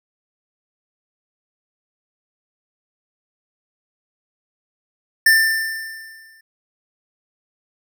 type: tone with exponential decay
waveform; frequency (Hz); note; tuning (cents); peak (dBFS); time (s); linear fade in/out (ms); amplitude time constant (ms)
square; 1786; A6; +25; -9; 5.26-6.41; 5; 250
effects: none